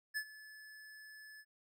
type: tone with ADSR envelope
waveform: square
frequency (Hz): 1727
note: A6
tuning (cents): -33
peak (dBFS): -35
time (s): 0.14-1.45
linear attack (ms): 29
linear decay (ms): 69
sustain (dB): -18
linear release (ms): 51
effects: none